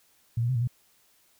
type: tone with pitch steps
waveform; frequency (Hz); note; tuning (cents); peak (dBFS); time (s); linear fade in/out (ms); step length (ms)
sine; 116 / 119.3 / 129.9 / 116.5 / 123.2; A#2 / A#2 / C3 / A#2 / B2; -8 / +41 / -12 / -1 / -4; -23; 0.37-0.675; 5; 61
effects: white hiss -64 dBFS RMS until 1.39 s